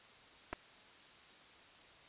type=clicks; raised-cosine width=0.5 ms; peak=-25 dBFS; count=2; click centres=0.529 / 0.532 s; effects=white hiss -59 dBFS RMS until 2.08 s + resampled to 8000 Hz